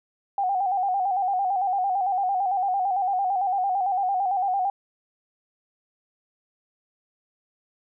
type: tone with vibrato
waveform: sine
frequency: 765 Hz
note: G5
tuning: 42 cents flat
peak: -21 dBFS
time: 0.38-4.7 s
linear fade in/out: 2 ms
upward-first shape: square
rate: 8.9 Hz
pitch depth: 70 cents each way
effects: none